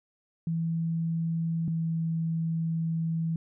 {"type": "tone pair in turn", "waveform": "sine", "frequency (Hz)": [164.81, 163.58], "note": ["E3", "E3"], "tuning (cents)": [0, -13], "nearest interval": "unison", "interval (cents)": 13, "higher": "first", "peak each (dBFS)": -26, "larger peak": "neither", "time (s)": [[0.47, 1.68], [1.68, 3.36]], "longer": "second", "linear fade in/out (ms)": 2, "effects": []}